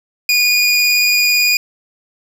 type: tone with vibrato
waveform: 25% pulse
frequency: 2448 Hz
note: D#7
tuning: 29 cents flat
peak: -7 dBFS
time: 0.29-1.57 s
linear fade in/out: 2 ms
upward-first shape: sine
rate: 18 Hz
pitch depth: 10 cents each way
effects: none